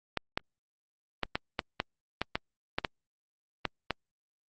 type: clicks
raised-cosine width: 0.3 ms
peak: -12 dBFS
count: 12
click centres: 0.173 / 0.375 / 1.233 / 1.355 / 1.592 / 1.801 / 2.216 / 2.355 / 2.785 / 2.848 / 3.653 / 3.907 s
effects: Opus 48 kbps